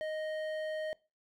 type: tone with hard clipping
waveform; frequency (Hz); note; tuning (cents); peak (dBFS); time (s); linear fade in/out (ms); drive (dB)
sine; 622.3; D#5; 0; -36; 0.01-0.93; 0; 10
effects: noise-tail reverb RT60 0.3 s tail -22 dB re dry